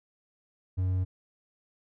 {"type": "tone", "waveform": "triangle", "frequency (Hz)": 92.5, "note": "F#2", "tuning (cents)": 0, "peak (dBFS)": -23, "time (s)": [0.77, 1.05], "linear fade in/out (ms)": 20, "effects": []}